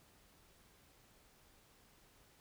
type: silence
effects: pink hiss -67 dBFS RMS until 2.4 s